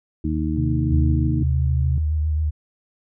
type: harmonic tone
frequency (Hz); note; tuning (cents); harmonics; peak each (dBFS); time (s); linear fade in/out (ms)
77.78; D#2; 0; 1 / 2 / 3 / 4; -24 / -27 / -27 / -25; 0.24-1.43; 5
type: tone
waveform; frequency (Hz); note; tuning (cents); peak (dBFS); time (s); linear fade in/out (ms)
sine; 130; C3; -11; -21; 0.57-1.98; 2
type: tone with vibrato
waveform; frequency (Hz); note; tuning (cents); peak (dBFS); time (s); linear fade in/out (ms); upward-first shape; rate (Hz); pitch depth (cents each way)
sine; 76.9; D#2; -20; -18; 0.91-2.51; 20; sine; 7.5; 35
effects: none